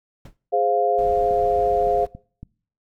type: noise with exponential decay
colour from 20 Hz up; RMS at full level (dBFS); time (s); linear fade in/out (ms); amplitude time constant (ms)
brown; -32; 0.25-0.37; 5; 25
type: chord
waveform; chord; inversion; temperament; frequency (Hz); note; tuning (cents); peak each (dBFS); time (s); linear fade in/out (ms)
sine; F minor; first; equal; 415.3 / 523.3 / 698.5; Ab4 / C5 / F5; 0 / 0 / 0; -22 / -23 / -19; 0.52-2.06; 20
type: noise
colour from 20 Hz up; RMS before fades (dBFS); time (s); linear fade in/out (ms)
brown; -36; 0.98-2.07; 5
type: click train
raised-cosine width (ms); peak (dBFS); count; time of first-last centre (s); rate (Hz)
5; -24; 5; 1.31-2.43; 3.57
effects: noise-tail reverb RT60 0.5 s tail -23 dB re dry

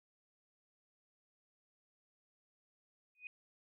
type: tone with exponential growth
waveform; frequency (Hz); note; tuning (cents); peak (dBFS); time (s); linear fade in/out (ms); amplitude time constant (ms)
sine; 2489; D#7; 0; -40; 3.15-3.27; 1; 26
effects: none

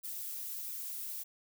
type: noise with flanger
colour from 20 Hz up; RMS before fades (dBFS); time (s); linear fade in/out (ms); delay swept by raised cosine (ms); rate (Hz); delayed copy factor
violet; -41; 0.03-1.24; 20; 0.78 to 6.68; 1.5; +0.6
effects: none

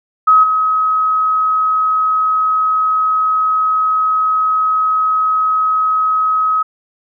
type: tone with level steps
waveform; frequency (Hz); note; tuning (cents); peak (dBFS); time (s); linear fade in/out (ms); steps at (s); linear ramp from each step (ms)
sine; 1273; D#6; +39; -5 / -11; 0.27-6.63; 10; 0.43; 10
effects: none

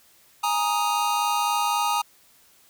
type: chord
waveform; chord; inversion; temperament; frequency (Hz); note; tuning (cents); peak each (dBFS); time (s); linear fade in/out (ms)
square; Ab suspended second; none; just; 830.6 / 934.4 / 1245.9; Ab5 / Bb5 / Eb6; 0 / +4 / +2; -27 / -26 / -27; 0.43-2.02; 10
effects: white hiss -57 dBFS RMS until 2.69 s

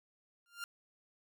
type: tone with exponential growth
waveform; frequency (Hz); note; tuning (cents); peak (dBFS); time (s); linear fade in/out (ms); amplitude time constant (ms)
sawtooth; 1396.9; F6; 0; -33; 0.46-0.64; 1; 39
effects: none

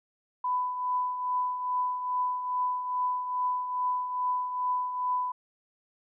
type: tone with tremolo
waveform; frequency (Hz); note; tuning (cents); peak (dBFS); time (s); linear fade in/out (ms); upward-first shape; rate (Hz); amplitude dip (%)
sine; 998; B5; +18; -24; 0.44-5.32; 5; triangle; 2.4; 60
effects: none

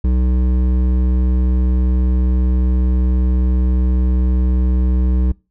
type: tone with hard clipping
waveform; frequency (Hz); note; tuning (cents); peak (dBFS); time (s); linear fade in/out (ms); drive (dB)
sine; 62.6; B1; +24; -14; 0.04-5.32; 5; 11
effects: noise-tail reverb RT60 0.3 s tail -25 dB re dry

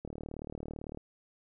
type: click train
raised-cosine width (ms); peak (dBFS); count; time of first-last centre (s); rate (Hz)
2; -27; 36; 0.05-0.973; 37.9
effects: none

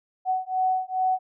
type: beating tone pair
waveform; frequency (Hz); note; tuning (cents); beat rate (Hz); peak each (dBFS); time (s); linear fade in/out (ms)
sine; 746 / 748.4; F#5 / F#5; +14 / +20; 2.4; -25; 0.25-1.19; 50
effects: none

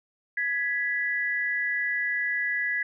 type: tone pair together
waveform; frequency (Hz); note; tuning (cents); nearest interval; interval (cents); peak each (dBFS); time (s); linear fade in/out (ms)
sine; 1670.5 / 1972; G#6 / B6; +10 / -3; minor third; 287; -28 / -27; 0.37-2.83; 5
effects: none

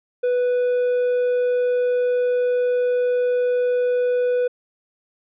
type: tone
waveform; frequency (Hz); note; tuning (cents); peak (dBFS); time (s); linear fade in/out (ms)
triangle; 493.9; B4; 0; -15; 0.23-4.48; 10
effects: resampled to 8000 Hz

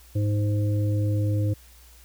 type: harmonic tone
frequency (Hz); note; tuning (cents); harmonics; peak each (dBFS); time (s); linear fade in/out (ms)
103.83; G#2; 0; 1 / 3 / 5; -21 / -31 / -35; 0.15-1.54; 10
effects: added 60 Hz sine -50 dBFS peak until 2.04 s + white hiss -54 dBFS RMS until 2.04 s

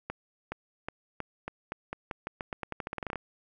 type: accelerating click train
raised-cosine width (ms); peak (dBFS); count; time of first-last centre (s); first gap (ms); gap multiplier
0.5; -19; 22; 0.1-3.157; 420; 0.87
effects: none

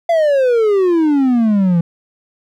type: exponential sweep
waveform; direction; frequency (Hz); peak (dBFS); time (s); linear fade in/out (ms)
triangle; down; 689 to 165.3; -8; 0.09-1.81; 5
effects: none

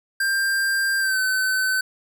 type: tone with pitch glide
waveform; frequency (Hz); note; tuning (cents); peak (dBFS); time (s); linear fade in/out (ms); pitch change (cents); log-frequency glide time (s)
square; 1587 to 1523.2; G6 to F#6; +21 to +50; -20; 0.2-1.81; 5; -71; 0.99-1.19
effects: none

